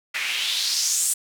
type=noise with band-pass filter sweep; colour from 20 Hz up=white; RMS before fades=-24 dBFS; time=0.14-1.14 s; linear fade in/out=10 ms; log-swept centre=2000 to 9000 Hz; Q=3.1; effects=none